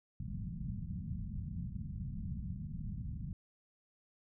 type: low-pass noise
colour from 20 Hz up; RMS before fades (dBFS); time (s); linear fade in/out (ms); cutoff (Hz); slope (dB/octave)
white; -41; 0.2-3.33; 2; 200; 48
effects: none